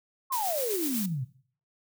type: exponential sweep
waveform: sine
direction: down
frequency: 1108.7 to 120 Hz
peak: -28 dBFS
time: 0.3-1.25 s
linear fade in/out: 20 ms
type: noise with tremolo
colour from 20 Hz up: blue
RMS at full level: -32 dBFS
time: 0.32-1.06 s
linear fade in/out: 5 ms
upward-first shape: sine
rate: 8 Hz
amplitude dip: 35%
effects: noise-tail reverb RT60 0.5 s tail -17 dB re dry